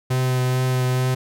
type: tone with vibrato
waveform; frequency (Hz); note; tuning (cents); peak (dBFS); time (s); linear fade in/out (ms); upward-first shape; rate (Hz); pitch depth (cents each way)
45% pulse; 127.9; C3; -39; -18; 0.1-1.15; 10; triangle; 2.3; 14
effects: none